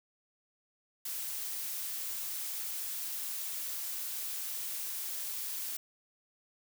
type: noise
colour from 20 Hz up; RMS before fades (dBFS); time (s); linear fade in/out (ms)
blue; -38; 1.05-5.77; 5
effects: none